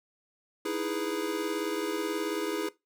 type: chord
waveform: square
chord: E major seventh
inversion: third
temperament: equal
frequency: 311.1 / 329.6 / 415.3 / 493.9 Hz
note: D#4 / E4 / G#4 / B4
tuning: 0 / 0 / 0 / 0 cents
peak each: -38 / -35 / -34 / -39 dBFS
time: 0.65-2.69 s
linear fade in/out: 5 ms
effects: noise-tail reverb RT60 0.2 s tail -19 dB re dry